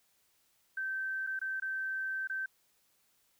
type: tone with dropouts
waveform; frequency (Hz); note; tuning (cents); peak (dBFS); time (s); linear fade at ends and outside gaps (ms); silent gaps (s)
sine; 1551; G6; -19; -33; 0.77-2.46; 5; 1.267-1.271 / 1.392-1.414 / 1.6-1.621 / 2.274-2.297
effects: white hiss -72 dBFS RMS until 3.39 s